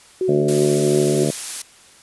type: tone with vibrato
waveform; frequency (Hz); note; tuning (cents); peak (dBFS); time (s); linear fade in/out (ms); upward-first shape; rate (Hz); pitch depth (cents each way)
sine; 370; F#4; 0; -17; 0.21-1.24; 2; triangle; 5.5; 19
type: harmonic tone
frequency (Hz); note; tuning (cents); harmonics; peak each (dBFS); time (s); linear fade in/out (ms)
73.42; D2; 0; 2 / 3 / 4 / 5 / 6 / 7 / 8 / 9; -22 / -24 / -25 / -26 / -27 / -27 / -28 / -29; 0.28-1.31; 10
type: noise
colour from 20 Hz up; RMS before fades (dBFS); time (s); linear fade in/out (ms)
blue; -25; 0.48-1.62; 5
effects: white hiss -48 dBFS RMS until 2.02 s + resampled to 24000 Hz